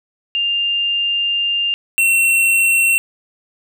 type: tone pair in turn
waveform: sine / square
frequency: 2800 / 2717 Hz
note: F7 / F7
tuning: +4 / -48 cents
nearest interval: minor second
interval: 52 cents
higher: first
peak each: -15 / -12 dBFS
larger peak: second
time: 0.35-1.74 / 1.98-2.98 s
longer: first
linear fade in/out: 0 ms
effects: none